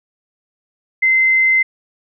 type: tone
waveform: sine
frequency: 2068 Hz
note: C7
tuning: 21 cents flat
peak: -10 dBFS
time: 1.02-1.63 s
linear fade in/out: 10 ms
effects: none